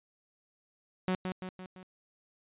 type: tone with echo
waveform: sawtooth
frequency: 185 Hz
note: F#3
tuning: in tune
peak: -24 dBFS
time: 1.08-1.15 s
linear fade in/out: 0 ms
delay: 170 ms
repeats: 4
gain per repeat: -5 dB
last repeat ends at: 1.83 s
effects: resampled to 8000 Hz